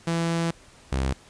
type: tone pair in turn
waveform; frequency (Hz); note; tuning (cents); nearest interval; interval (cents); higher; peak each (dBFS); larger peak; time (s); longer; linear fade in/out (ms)
sawtooth; 167.1 / 66.31; E3 / C2; +24 / +24; octave + major third; 1600; first; -19; neither; 0.07-0.51 / 0.92-1.13; first; 5
effects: pink hiss -52 dBFS RMS until 1.29 s + resampled to 22050 Hz